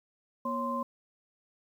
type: tone cluster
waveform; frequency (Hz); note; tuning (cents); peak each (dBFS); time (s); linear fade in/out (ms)
sine; 239.7 / 550 / 1042; A#3 / C#5 / C6; +48 / -14 / -7; -35 / -37 / -32; 0.45-0.83; 5
effects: 10-bit